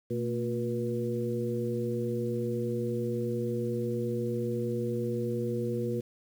harmonic tone with a mistuned harmonic, 120 Hz, B2, 49 cents flat, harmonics 1 / 2 / 3 / 4, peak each -34 / -34 / -34 / -34 dBFS, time 0.1-6.01 s, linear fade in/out 10 ms, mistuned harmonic 2, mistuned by -85 cents, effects 9-bit

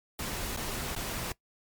pink noise with dropouts, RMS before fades -35 dBFS, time 0.19-1.32 s, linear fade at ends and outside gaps 2 ms, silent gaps 0.564-0.572 / 0.951-0.962 s, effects noise-tail reverb RT60 0.1 s tail -20 dB re dry + MP3 96 kbps

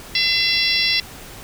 harmonic tone, 678 Hz, E5, 49 cents sharp, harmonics 3 / 4 / 5 / 6 / 7 / 8, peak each -23 / -23 / -23 / -23 / -23 / -23 dBFS, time 0.15-1 s, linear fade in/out 2 ms, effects pink hiss -38 dBFS RMS until 1.43 s

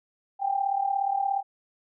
sine tone with amplitude modulation, 790 Hz, G5, 13 cents sharp, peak -20 dBFS, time 0.39-1.43 s, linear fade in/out 50 ms, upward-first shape sine, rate 37 Hz, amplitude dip 75%, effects none

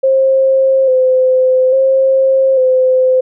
sine tone with vibrato, 523.3 Hz, C5, in tune, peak -7 dBFS, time 0.03-3.21 s, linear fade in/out 10 ms, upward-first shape square, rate 0.59 Hz, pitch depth 29 cents each way, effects none

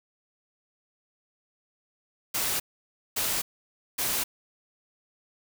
white noise bursts, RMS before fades -28 dBFS, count 3, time 2.34-4.24 s, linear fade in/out 10 ms, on 260 ms, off 560 ms, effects none

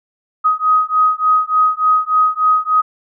sine beating tone pair, 1255 / 1258.4 Hz, D#6 / D#6, +15 / +19 cents, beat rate 3.4 Hz, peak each -14 dBFS, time 0.44-2.82 s, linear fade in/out 20 ms, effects none

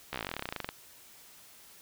slowing click train, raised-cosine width 0.3 ms, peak -18 dBFS, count 22, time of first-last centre 0.13-0.69 s, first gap 14 ms, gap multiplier 1.06, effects white hiss -55 dBFS RMS until 1.81 s

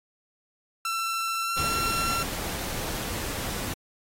sawtooth tone with pitch glide, 1343 to 1358.6 Hz, E6 to F6, +32 to -48 cents, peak -23 dBFS, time 0.85-2.23 s, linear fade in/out 2 ms, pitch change +20 cents, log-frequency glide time 1.43-1.51 s
pink noise, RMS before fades -33 dBFS, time 1.57-3.74 s, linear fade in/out 5 ms
effects AAC 48 kbps

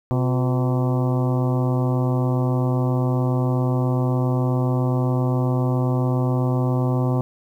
harmonic tone with a mistuned harmonic, 127.4 Hz, C3, 46 cents flat, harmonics 1 / 2 / 3 / 4 / 5 / 6 / 7 / 8 / 9, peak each -19 / -25 / -29 / -31 / -33 / -35 / -36 / -37 / -38 dBFS, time 0.11-7.21 s, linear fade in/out 0 ms, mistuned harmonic 3, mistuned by -78 cents, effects 9-bit

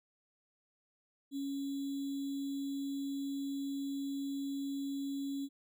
sine tone with sample-and-hold, 277.2 Hz, C#4, in tune, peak -35 dBFS, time 1.31-5.49 s, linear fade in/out 50 ms, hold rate 3675 Hz, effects none

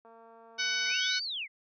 click train, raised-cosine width 1 ms, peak -40 dBFS, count 199, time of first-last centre 0.05-0.918 s, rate 228 Hz
harmonic tone, 748 Hz, F#5, 19 cents sharp, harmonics 2 / 3 / 4 / 5 / 6 / 7 / 8, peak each -33 / -35 / -36 / -37 / -38 / -38 / -39 dBFS, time 0.58-1.2 s, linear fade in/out 20 ms
sine linear two-way sweep, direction up then down, 1975.5 to 4699 to 1975.5 Hz, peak -33 dBFS, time 0.85-1.48 s, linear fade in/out 50 ms, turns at 1.23 s
effects high-pass 400 Hz 12 dB/octave

